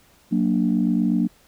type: chord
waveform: sine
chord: Gb augmented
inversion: none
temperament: equal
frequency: 185 / 233.1 / 293.7 Hz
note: Gb3 / Bb3 / D4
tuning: 0 / 0 / 0 cents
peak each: -21 / -20 / -23 dBFS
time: 0.31-1.28 s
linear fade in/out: 20 ms
effects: tanh soft clip ceiling -9 dBFS + pink hiss -56 dBFS RMS until 1.47 s